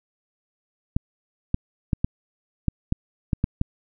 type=clicks; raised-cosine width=5 ms; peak=-8 dBFS; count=9; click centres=0.965 / 1.544 / 1.932 / 2.045 / 2.683 / 2.924 / 3.332 / 3.441 / 3.614 s; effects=none